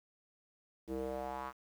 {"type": "tone with band-pass filter sweep", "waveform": "square", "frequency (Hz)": 65.41, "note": "C2", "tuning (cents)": 0, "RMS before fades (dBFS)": -40, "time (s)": [0.87, 1.53], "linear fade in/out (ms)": 50, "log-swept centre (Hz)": [350, 1200], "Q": 3.3, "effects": ["10-bit"]}